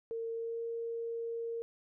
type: tone with pitch glide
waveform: sine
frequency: 456.8 to 462.1 Hz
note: A#4 to A#4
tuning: -35 to -15 cents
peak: -35 dBFS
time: 0.11-1.62 s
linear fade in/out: 0 ms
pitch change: +20 cents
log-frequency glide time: 0.32-0.61 s
effects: none